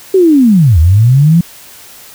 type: linear two-way sweep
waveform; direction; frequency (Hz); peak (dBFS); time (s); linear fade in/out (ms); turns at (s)
sine; down then up; 392 to 74.7 to 175.2; -3; 0.14-1.41; 5; 0.79
effects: white hiss -35 dBFS RMS until 2.14 s